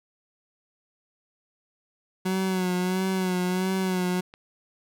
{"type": "tone with vibrato", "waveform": "30% pulse", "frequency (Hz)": 185, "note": "F#3", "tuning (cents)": 0, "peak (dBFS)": -21, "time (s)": [2.25, 4.21], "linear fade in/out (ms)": 10, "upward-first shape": "sine", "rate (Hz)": 1.5, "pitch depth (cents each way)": 44}
{"type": "click", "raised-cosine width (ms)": 0.3, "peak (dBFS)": -29, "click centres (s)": 4.339}
{"effects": []}